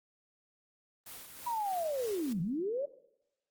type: noise with tremolo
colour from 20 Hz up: white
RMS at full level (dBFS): -46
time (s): 1.06-2.33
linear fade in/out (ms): 5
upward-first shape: sine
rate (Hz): 3.2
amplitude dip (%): 45
type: linear two-way sweep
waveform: sine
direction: down then up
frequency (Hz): 979 to 155.56 to 589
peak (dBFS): -31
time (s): 1.46-2.86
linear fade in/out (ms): 10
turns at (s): 2.41
effects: noise-tail reverb RT60 0.8 s tail -17 dB re dry + Opus 24 kbps